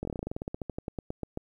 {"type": "slowing click train", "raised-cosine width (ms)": 2, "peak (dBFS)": -20, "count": 22, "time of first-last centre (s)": [0.03, 1.374], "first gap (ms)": 21, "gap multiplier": 1.1, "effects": ["10-bit"]}